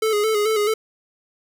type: tone with vibrato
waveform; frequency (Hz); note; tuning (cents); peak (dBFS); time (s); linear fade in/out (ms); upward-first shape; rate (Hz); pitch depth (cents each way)
square; 427.1; G#4; +48; -18; 0.02-0.74; 5; square; 4.6; 48
effects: none